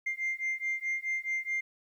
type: beating tone pair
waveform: sine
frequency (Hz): 2098 / 2102.7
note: C7 / C7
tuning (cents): +4 / +8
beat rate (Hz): 4.7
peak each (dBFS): -32 / -32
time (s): 0.06-1.61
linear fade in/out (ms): 10
effects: tanh soft clip ceiling -26 dBFS + 11-bit